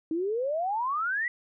sine exponential sweep, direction up, 311.1 to 1992 Hz, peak -26 dBFS, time 0.11-1.28 s, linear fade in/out 2 ms, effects none

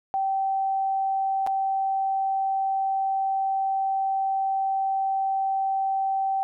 sine tone with dropouts, 775 Hz, G5, 20 cents flat, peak -22 dBFS, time 0.14-6.43 s, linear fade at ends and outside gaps 0 ms, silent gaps 1.465-1.472 s, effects none

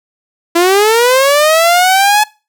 sawtooth linear sweep, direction up, 333.6 to 856 Hz, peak -3 dBFS, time 0.55-2.24 s, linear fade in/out 10 ms, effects noise-tail reverb RT60 0.3 s tail -22 dB re dry

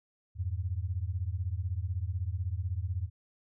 sine beating tone pair, 84 / 100 Hz, E2 / G2, +33 / +35 cents, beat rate 16 Hz, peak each -33 / -34 dBFS, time 0.35-3.1 s, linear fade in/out 50 ms, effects none

